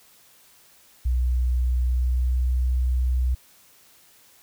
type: tone with pitch glide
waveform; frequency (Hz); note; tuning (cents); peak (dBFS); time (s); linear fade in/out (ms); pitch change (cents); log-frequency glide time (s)
sine; 62 to 62.9; B1 to B1; +7 to +32; -18; 1.05-3.35; 10; +25; 1.77-2.5
effects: tanh soft clip ceiling -15 dBFS + white hiss -55 dBFS RMS until 4.42 s